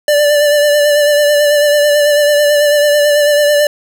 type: tone with vibrato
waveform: square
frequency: 587.3 Hz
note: D5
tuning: in tune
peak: -8 dBFS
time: 0.08-3.67 s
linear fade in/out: 2 ms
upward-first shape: sine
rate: 9.1 Hz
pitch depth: 26 cents each way
effects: none